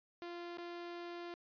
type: tone with dropouts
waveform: sawtooth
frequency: 346.5 Hz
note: F4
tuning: 14 cents flat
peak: -40 dBFS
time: 0.22-1.34 s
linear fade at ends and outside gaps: 0 ms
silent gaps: 0.573-0.583 s
effects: resampled to 11025 Hz